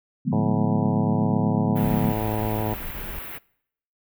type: chord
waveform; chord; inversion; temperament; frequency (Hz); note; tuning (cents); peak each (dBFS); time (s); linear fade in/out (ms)
sine; D diminished seventh; none; equal with one note detuned; 146.83 / 174.61 / 207.7 / 245.4; D3 / F3 / Ab3 / Cb4; 0 / 0 / 0 / -11; -26; 0.25-2.13; 20
type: harmonic tone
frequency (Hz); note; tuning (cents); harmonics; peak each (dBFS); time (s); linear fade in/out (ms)
108; A2; -32; 1 / 2 / 3 / 4 / 5 / 6 / 7 / 8 / 9; -27 / -30 / -32 / -33 / -34 / -35 / -35 / -36 / -37; 0.32-2.74; 5
type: band-stop noise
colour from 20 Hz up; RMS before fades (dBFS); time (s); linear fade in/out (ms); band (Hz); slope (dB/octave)
white; -36; 1.75-3.39; 20; 2700 to 14000; 24
type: noise bursts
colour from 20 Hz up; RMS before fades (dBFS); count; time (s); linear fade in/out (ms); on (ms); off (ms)
brown; -35; 5; 1.81-3.194; 10; 260; 21
effects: noise-tail reverb RT60 0.7 s tail -23 dB re dry